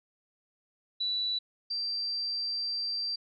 sine tone pair in turn, 3951 / 4699 Hz, B7 / D8, 0 / 0 cents, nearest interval minor third, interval 300 cents, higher second, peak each -28 / -30 dBFS, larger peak first, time 1-1.39 / 1.7-3.16 s, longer second, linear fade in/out 10 ms, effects none

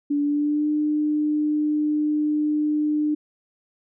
sine tone with pitch glide, 289.1 to 300.9 Hz, D4 to D4, -27 to +42 cents, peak -19 dBFS, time 0.1-3.15 s, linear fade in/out 10 ms, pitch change +69 cents, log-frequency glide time 0.22-0.69 s, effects none

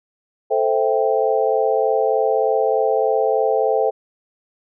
sine chord, A minor seventh, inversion none, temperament equal, 440 / 523.3 / 659.3 / 784 Hz, A4 / C5 / E5 / G5, 0 / 0 / 0 / 0 cents, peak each -19 / -20 / -22 / -22 dBFS, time 0.5-3.91 s, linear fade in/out 20 ms, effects none

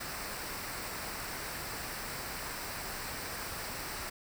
pink noise with comb filter, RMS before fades -40 dBFS, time 0-4.1 s, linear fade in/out 10 ms, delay 0.3 ms, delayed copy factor -0.5, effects none

